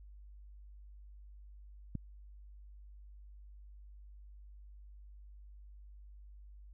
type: click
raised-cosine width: 5 ms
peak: -25 dBFS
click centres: 1.953 s
effects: added 50 Hz sine -51 dBFS peak until 6.73 s